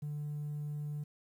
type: tone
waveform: triangle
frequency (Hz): 148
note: D3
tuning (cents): +14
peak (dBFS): -33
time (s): 0.02-1.04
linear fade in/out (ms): 10
effects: tanh soft clip ceiling -32 dBFS + 11-bit